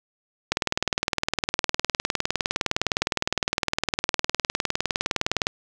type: click train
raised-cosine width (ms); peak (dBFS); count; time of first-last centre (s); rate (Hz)
0.2; -4; 98; 0.52-5.469; 19.6
effects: none